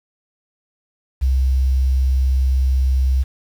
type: tone with quantisation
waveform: sine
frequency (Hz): 65.41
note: C2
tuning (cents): 0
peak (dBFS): -13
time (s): 1.21-3.24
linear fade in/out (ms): 20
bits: 7
effects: none